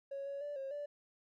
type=tone with pitch steps; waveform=triangle; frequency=553 / 559 / 582 / 540 / 582 Hz; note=C#5 / C#5 / D5 / C#5 / D5; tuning=-4 / +14 / -16 / -45 / -16 cents; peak=-36 dBFS; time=0.11-0.86 s; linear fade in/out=10 ms; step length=150 ms; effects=tanh soft clip ceiling -36 dBFS